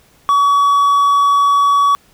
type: tone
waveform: triangle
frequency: 1133 Hz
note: C#6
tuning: 37 cents sharp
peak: -7 dBFS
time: 0.29-1.95 s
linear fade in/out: 0 ms
effects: pink hiss -51 dBFS RMS until 2.13 s